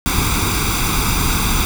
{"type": "noise with comb filter", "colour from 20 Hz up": "pink", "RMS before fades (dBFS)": -17, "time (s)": [0.06, 1.65], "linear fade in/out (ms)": 0, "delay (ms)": 0.83, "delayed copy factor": 0.8, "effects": []}